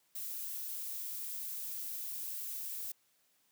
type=noise; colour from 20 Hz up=violet; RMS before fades=-41 dBFS; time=0.15-2.92 s; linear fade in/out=5 ms; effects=white hiss -73 dBFS RMS until 3.51 s + high-pass 100 Hz 12 dB/octave